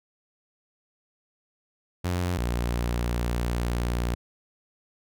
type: tone pair in turn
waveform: sawtooth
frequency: 89.1 / 59.47 Hz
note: F2 / A#1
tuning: +35 / +35 cents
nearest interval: perfect fifth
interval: 700 cents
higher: first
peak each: -21 dBFS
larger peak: neither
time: 2.04-2.38 / 2.38-4.15 s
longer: second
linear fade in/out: 10 ms
effects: none